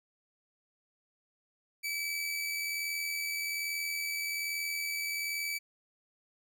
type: tone with amplitude modulation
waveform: sawtooth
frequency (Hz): 2300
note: D7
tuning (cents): -37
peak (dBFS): -28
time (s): 1.83-5.59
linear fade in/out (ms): 20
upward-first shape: sine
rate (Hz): 81.2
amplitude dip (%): 35
effects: none